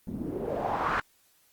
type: noise with low-pass filter sweep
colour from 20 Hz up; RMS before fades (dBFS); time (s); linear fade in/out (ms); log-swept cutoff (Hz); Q
white; -31; 0.07-1; 2; 200 to 1500; 3.2
effects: white hiss -65 dBFS RMS until 1.52 s + Opus 32 kbps